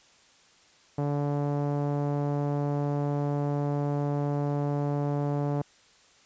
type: tone with low-pass filter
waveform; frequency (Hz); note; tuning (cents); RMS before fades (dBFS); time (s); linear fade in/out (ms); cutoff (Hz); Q
sawtooth; 144.3; D3; -30; -28; 0.98-5.62; 5; 750; 1.3
effects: white hiss -59 dBFS RMS until 6.25 s + resampled to 16000 Hz